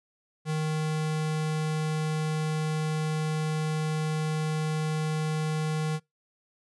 square tone, 155.5 Hz, D#3, 1 cent flat, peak -27 dBFS, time 0.45-6 s, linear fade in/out 50 ms, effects noise-tail reverb RT60 0.2 s tail -25 dB re dry + resampled to 24000 Hz

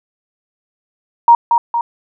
sine tone with echo, 939 Hz, A#5, 12 cents sharp, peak -3 dBFS, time 1.28-1.35 s, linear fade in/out 2 ms, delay 230 ms, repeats 2, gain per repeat -5 dB, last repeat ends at 1.81 s, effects none

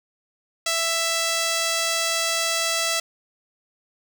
5% pulse tone, 662 Hz, E5, 7 cents sharp, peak -10 dBFS, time 0.66-3 s, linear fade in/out 5 ms, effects none

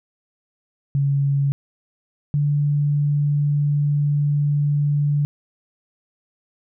sine tone pair in turn, 140 / 145.6 Hz, C#3 / D3, +18 / -15 cents, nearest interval minor second, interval 67 cents, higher second, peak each -16 dBFS, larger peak neither, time 0.95-1.52 / 2.34-5.25 s, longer second, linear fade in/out 0 ms, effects none

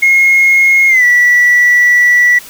sine tone with pitch glide, 2155 to 1953.4 Hz, C#7 to B6, -49 to -20 cents, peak -3 dBFS, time 0.02-2.39 s, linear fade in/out 10 ms, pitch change -171 cents, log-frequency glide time 0.88-1.04 s, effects tanh soft clip ceiling -2 dBFS + white hiss -33 dBFS RMS until 2.49 s

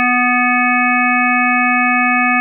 harmonic tone with a mistuned harmonic, 246.9 Hz, B3, in tune, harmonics 1 / 3 / 5 / 7 / 9 / 10, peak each -18 / -18 / -18 / -18 / -18 / -18 dBFS, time 0-2.4 s, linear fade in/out 0 ms, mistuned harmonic 10, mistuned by +61 cents, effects none

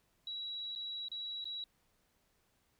sine tone with dropouts, 3894 Hz, B7, 25 cents flat, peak -39 dBFS, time 0.27-1.64 s, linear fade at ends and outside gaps 2 ms, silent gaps 0.752-0.759 / 1.084-1.116 / 1.443-1.454 s, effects pink hiss -75 dBFS RMS until 2.79 s

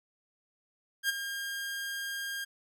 sawtooth tone with ADSR envelope, 1612 Hz, G6, 48 cents sharp, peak -21 dBFS, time 1.03-2.45 s, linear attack 62 ms, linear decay 18 ms, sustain -10 dB, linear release 15 ms, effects none

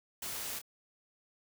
white noise with echo, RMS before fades -40 dBFS, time 0.22-0.59 s, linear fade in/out 5 ms, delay 27 ms, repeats 1, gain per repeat -8 dB, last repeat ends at 0.617 s, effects none

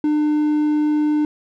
triangle tone, 300.7 Hz, D4, 41 cents sharp, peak -13 dBFS, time 0.04-1.25 s, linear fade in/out 2 ms, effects none

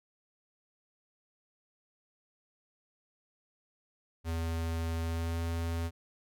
square tone with pitch glide, 82.41 to 83.51 Hz, E2 to E2, 0 to +23 cents, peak -32 dBFS, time 4.24-5.91 s, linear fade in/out 50 ms, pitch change +23 cents, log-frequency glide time 5.02-5.41 s, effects none

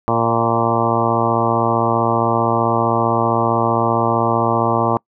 harmonic tone with a mistuned harmonic, 115.4 Hz, A#2, 17 cents flat, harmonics 1 / 2 / 3 / 4 / 5 / 6 / 7 / 8 / 9 / 10, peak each -23 / -23 / -23 / -23 / -23 / -23 / -23 / -23 / -23 / -23 dBFS, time 0.08-4.97 s, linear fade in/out 0 ms, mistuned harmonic 5, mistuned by +21 cents, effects noise-tail reverb RT60 0.1 s tail -26 dB re dry

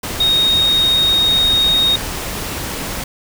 sine tone in noise, 3729 Hz, A#7, in tune, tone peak -11 dBFS, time 0.2-1.96 s, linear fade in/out 5 ms, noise pink, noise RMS -24 dBFS, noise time 0.03-3.04 s, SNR +10 dB, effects none

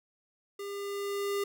square tone with level ramp, 401.8 Hz, G4, 43 cents sharp, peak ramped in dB -38 to -29 dBFS, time 0.59-1.44 s, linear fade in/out 5 ms, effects none

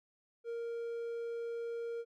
triangle tone, 466.2 Hz, A#4, in tune, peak -35 dBFS, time 0.44-2.05 s, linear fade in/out 50 ms, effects none

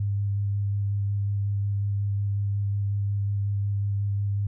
sine tone with vibrato, 100.7 Hz, G2, 47 cents sharp, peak -23 dBFS, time 0-4.47 s, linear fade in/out 5 ms, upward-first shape square, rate 5.5 Hz, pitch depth 10 cents each way, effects none

